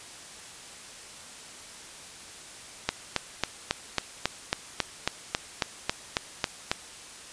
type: click train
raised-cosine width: 0.2 ms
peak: -6 dBFS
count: 15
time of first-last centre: 2.89-6.715 s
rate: 3.66 Hz
effects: white hiss -45 dBFS RMS until 7.32 s + resampled to 22050 Hz